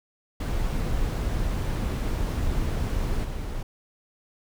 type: noise with level steps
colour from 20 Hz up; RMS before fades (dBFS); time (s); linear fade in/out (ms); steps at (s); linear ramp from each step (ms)
brown; -26 / -31; 0.4-3.63; 5; 3.23; 20
effects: none